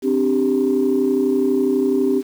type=chord; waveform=sine; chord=C suspended second; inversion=none; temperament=equal; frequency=261.6 / 293.7 / 392 Hz; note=C4 / D4 / G4; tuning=0 / 0 / 0 cents; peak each=-18 / -21 / -17 dBFS; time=0.02-2.23 s; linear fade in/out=50 ms; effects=tanh soft clip ceiling -8 dBFS + 7-bit